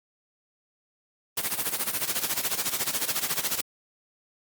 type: noise with tremolo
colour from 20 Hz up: white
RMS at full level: -25 dBFS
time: 1.37-3.61 s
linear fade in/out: 5 ms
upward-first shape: sine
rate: 14 Hz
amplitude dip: 80%
effects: high-pass 100 Hz 12 dB/octave + Opus 32 kbps